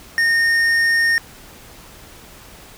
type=tone with tanh clipping; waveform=sine; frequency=1838 Hz; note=A#6; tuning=25 cents flat; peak=-15 dBFS; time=0.18-1.18 s; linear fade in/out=0 ms; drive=10 dB; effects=pink hiss -42 dBFS RMS until 2.77 s